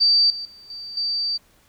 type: tone with level steps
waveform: sine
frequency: 4640 Hz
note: D8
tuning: 22 cents flat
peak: -13 / -28 / -43 / -32 / -21 dBFS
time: 0-1.38 s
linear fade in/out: 20 ms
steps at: 0.3 / 0.45 / 0.7 / 0.97 s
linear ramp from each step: 2 ms
effects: pink hiss -58 dBFS RMS until 1.68 s